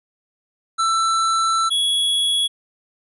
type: tone pair in turn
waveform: square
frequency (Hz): 1332 / 3356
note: E6 / G#7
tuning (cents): +18 / +17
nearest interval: octave + major third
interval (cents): 1599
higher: second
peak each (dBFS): -17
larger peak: neither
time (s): 0.78-1.7 / 1.7-2.48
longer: first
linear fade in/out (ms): 20
effects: resampled to 24000 Hz